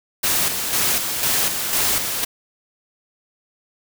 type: noise with tremolo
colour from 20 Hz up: white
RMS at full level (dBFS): -19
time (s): 0.23-2.25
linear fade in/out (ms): 10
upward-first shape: square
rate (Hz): 2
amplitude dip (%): 45
effects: none